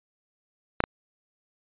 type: clicks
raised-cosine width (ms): 0.5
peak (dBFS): -6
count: 2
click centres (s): 0.804 / 0.839
effects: resampled to 8000 Hz